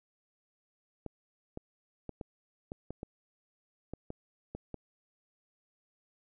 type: clicks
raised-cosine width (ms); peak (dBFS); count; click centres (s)
2; -26; 11; 1.063 / 1.574 / 2.093 / 2.212 / 2.719 / 2.906 / 3.031 / 3.936 / 4.104 / 4.55 / 4.743
effects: none